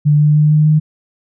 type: tone with pitch steps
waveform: sine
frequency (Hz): 148.2 / 149.58 / 150.96 / 152.37 / 153.78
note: D3 / D3 / D3 / D#3 / D#3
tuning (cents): +16 / +32 / +48 / -36 / -20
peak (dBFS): -7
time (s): 0.05-0.8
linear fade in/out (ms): 20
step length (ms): 150
effects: none